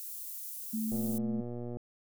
white high-pass noise, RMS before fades -42 dBFS, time 0-1.18 s, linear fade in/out 0 ms, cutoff 11000 Hz, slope 12 dB/octave
sine tone, 220 Hz, A3, in tune, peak -31 dBFS, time 0.73-1.41 s, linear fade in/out 10 ms
click train, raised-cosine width 2 ms, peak -28 dBFS, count 103, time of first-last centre 0.92-1.77 s, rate 120 Hz
effects none

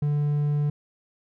triangle tone, 146.83 Hz, D3, in tune, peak -19 dBFS, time 0.02-0.7 s, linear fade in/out 5 ms, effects none

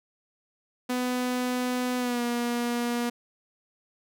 sawtooth tone with pitch glide, 249.6 to 239.3 Hz, B3 to A#3, +19 to +46 cents, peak -22 dBFS, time 0.89-3.1 s, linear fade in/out 10 ms, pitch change -73 cents, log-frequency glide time 1.98-2.22 s, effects none

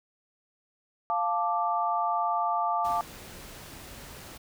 sine chord, D minor, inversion first, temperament equal, 698.5 / 880 / 1174.7 Hz, F5 / A5 / D6, 0 / 0 / 0 cents, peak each -29 dBFS, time 1.1-3.01 s, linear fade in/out 0 ms
pink noise, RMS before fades -45 dBFS, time 2.84-4.38 s, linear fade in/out 10 ms
effects none

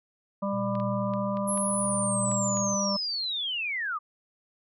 harmonic tone, 198.7 Hz, G3, 24 cents sharp, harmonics 1 / 3 / 5 / 6, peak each -29 / -31 / -35 / -37 dBFS, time 0.42-2.97 s, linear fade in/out 10 ms
sine tone with tremolo, 120 Hz, B2, 49 cents flat, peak -31 dBFS, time 0.52-2.76 s, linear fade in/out 20 ms, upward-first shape triangle, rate 0.7 Hz, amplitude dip 95%
clicks, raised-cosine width 0.3 ms, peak -29 dBFS, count 7, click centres 0.753 / 0.8 / 1.137 / 1.371 / 1.576 / 2.316 / 2.571 s
sine linear sweep, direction down, 11160 to 1141 Hz, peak -28 dBFS, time 1.47-3.99 s, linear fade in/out 20 ms
effects none

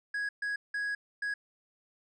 triangle tone bursts at uneven times, 1661.2 Hz, G#6, in tune, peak -29 dBFS, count 4, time 0.14-0.29 / 0.42-0.56 / 0.74-0.95 / 1.22-1.34 s, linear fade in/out 5 ms, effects resampled to 24000 Hz

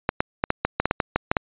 clicks, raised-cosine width 0.5 ms, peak -4 dBFS, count 12, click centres 0.091 / 0.205 / 0.439 / 0.504 / 0.65 / 0.8 / 0.856 / 0.911 / 1.002 / 1.16 / 1.315 / 1.368 s, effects resampled to 8000 Hz

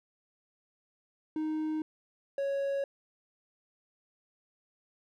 triangle tone pair in turn, 311.1 / 554.3 Hz, D#4 / C#5, 0 / 0 cents, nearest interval minor seventh, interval 1000 cents, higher second, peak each -28 / -27 dBFS, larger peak second, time 1.36-1.82 / 2.38-2.84 s, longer neither, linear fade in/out 2 ms, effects none

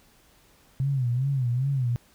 sine tone with vibrato, 129.5 Hz, C3, 17 cents flat, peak -22 dBFS, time 0.8-1.96 s, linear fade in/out 0 ms, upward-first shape sine, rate 2.5 Hz, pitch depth 140 cents each way, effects pink hiss -59 dBFS RMS until 2.14 s

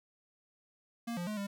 square tone with pitch steps, 233.7 / 174.9 / 212.2 / 200.3 Hz, A#3 / F3 / G#3 / G3, +5 / +3 / +38 / +38 cents, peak -36 dBFS, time 1.07-1.47 s, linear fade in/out 10 ms, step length 100 ms, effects none

